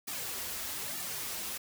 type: noise with flanger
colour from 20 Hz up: white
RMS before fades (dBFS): -38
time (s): 0.07-1.58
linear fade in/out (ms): 10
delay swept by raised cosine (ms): 1.9 to 7.4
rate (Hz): 1.1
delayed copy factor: -1
effects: none